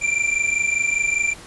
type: tone pair together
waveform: square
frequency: 2349 / 2374 Hz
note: D7 / D7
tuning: 0 / +18 cents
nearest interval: unison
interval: 18 cents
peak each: -22 dBFS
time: 0.01-1.34 s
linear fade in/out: 20 ms
effects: pink hiss -41 dBFS RMS until 1.46 s + resampled to 24000 Hz